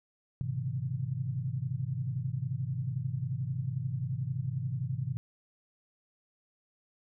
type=tone cluster; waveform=sine; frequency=103.3 / 127.1 / 138.4 / 160.7 Hz; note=G#2 / C3 / C#3 / E3; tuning=-9 / -50 / -2 / -44 cents; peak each=-39 / -33 / -38 / -40 dBFS; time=0.41-5.17 s; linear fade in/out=0 ms; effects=none